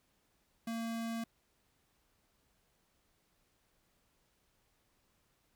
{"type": "tone", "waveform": "square", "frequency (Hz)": 228.6, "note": "A#3", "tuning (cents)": -34, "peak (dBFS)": -37, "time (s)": [0.67, 1.24], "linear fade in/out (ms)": 5, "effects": ["pink hiss -75 dBFS RMS until 5.55 s"]}